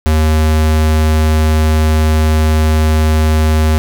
square tone, 78 Hz, D#2, 5 cents sharp, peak -9 dBFS, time 0.06-3.78 s, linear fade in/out 0 ms, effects none

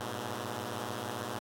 5% pulse tone cluster, 98.3 / 104.9 / 120.4 Hz, G2 / G#2 / B2, +5 / +18 / -44 cents, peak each -33 / -29 / -27 dBFS, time 0-1.39 s, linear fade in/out 5 ms, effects AAC 64 kbps

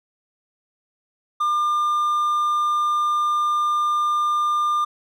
triangle tone, 1200 Hz, D6, 37 cents sharp, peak -16 dBFS, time 1.4-4.85 s, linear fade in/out 10 ms, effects none

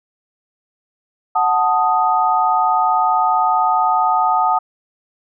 sine chord, D# diminished, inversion first, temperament equal, 740 / 880 / 1244.5 Hz, F#5 / A5 / D#6, 0 / 0 / 0 cents, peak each -17 dBFS, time 1.35-4.59 s, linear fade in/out 10 ms, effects none

